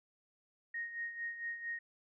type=tone with tremolo; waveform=sine; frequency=1864.7 Hz; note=A#6; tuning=in tune; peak=-36 dBFS; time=0.74-1.79 s; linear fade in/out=5 ms; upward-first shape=sine; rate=4.4 Hz; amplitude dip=65%; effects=none